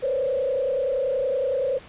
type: tone with frequency modulation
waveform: sine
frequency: 531 Hz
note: C5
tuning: 25 cents sharp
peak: -21 dBFS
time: 0.02-1.79 s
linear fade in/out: 20 ms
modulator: 30.6 Hz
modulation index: 1.3
effects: pink hiss -46 dBFS RMS until 1.88 s + resampled to 8000 Hz